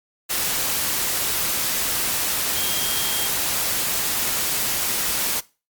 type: tone in noise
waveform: sine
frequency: 3225 Hz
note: G7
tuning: 48 cents sharp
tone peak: -29 dBFS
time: 2.55-3.28 s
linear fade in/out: 20 ms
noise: white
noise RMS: -23 dBFS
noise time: 0.29-5.41 s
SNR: -9 dB
effects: noise-tail reverb RT60 0.3 s tail -20 dB re dry + Opus 48 kbps